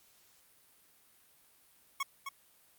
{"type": "tone with echo", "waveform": "25% pulse", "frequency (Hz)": 1100, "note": "C#6", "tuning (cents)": -14, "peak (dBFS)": -28, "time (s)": [2, 2.03], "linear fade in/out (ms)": 5, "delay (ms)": 260, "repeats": 1, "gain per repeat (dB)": -6, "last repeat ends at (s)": 2.29, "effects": ["white hiss -65 dBFS RMS until 2.78 s", "Opus 48 kbps"]}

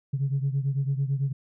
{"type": "beating tone pair", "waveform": "sine", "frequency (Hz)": [135.5, 144.5], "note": ["C#3", "D3"], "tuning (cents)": [-39, -28], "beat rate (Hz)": 9, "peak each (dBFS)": [-24, -28], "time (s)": [0.13, 1.33], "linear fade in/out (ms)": 10, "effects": ["tanh soft clip ceiling -18 dBFS"]}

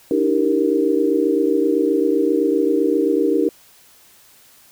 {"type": "chord", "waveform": "sine", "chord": "E half-diminished seventh", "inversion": "third", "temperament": "equal with one note detuned", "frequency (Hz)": [293.7, 321.4, 392, 466.2], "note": ["D4", "E4", "G4", "Bb4"], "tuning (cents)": [0, -44, 0, 0], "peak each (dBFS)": -20, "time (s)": [0.11, 3.49], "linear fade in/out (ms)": 2, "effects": ["white hiss -50 dBFS RMS until 4.71 s"]}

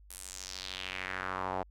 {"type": "tone with band-pass filter sweep", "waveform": "sawtooth", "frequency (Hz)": 93.3, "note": "F#2", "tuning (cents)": 15, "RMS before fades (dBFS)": -39, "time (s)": [0.1, 1.63], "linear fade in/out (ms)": 5, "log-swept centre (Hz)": [11000, 730], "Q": 2.5, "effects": ["added 50 Hz sine -54 dBFS peak until 1.7 s"]}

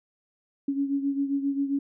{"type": "beating tone pair", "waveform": "sine", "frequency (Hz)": [277.2, 284.7], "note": ["C#4", "C#4"], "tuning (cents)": [0, 46], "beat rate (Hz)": 7.5, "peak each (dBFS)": [-25, -31], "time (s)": [0.68, 1.79], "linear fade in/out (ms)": 5, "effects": []}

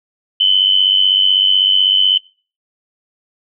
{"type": "tone pair together", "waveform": "sine", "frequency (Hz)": [2986, 3082], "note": ["F#7", "G7"], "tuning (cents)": [15, -30], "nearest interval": "minor second", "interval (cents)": 55, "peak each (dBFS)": -12, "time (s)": [0.4, 2.18], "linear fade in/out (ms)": 5, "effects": ["noise-tail reverb RT60 0.4 s tail -24 dB re dry"]}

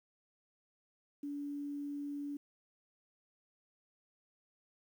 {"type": "tone with quantisation", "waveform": "sine", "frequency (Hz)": 287.2, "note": "D4", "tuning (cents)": -39, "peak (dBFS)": -38, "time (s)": [1.23, 2.37], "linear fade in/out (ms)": 5, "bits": 11, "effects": []}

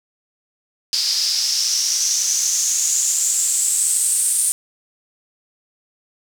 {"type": "noise with band-pass filter sweep", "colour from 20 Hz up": "white", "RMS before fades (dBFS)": -19, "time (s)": [0.93, 4.52], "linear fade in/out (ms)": 0, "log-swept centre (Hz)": [4800, 9100], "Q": 6.6, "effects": []}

